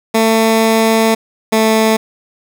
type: tone pair in turn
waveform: 15% pulse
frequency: 223.3 / 220.5 Hz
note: A3 / A3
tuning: +26 / +4 cents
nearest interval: unison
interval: 22 cents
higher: first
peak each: -3 dBFS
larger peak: neither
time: 0.14-1.15 / 1.52-1.97 s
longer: first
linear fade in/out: 10 ms
effects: none